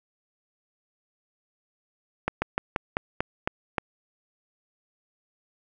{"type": "slowing click train", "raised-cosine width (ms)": 0.5, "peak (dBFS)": -9, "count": 8, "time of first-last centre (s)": [2.28, 3.782], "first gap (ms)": 140, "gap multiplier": 1.14, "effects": []}